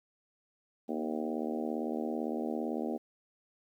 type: harmonic tone with a mistuned harmonic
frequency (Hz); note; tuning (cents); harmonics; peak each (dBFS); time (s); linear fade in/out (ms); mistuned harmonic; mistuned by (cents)
77.78; D#2; 0; 3 / 4 / 5 / 6 / 7 / 8 / 9 / 10; -36 / -38 / -40 / -42 / -43 / -44 / -45 / -46; 0.88-2.98; 20; 3; +27
effects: 11-bit